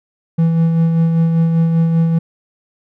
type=tone with tremolo; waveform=triangle; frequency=164.81 Hz; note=E3; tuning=in tune; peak=-7 dBFS; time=0.38-2.19 s; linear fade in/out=10 ms; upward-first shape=sine; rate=5.1 Hz; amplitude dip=35%; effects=none